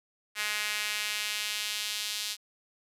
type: tone with high-pass filter sweep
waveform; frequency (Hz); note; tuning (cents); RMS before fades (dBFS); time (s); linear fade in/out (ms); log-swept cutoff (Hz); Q
sawtooth; 210; G#3; +19; -33; 0.35-2.37; 50; 2000 to 3800; 1.5
effects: resampled to 32000 Hz